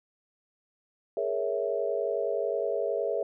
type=chord; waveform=sine; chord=A# half-diminished seventh; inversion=third; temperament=equal with one note detuned; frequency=415.3 / 466.2 / 554.4 / 656.6 Hz; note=G#4 / A#4 / C#5 / E5; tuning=0 / 0 / 0 / -7 cents; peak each=-32 dBFS; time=1.17-3.23 s; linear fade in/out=2 ms; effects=none